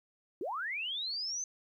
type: linear sweep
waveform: sine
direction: up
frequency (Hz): 302.8 to 6260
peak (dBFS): -34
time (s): 0.41-1.44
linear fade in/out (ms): 2
effects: 12-bit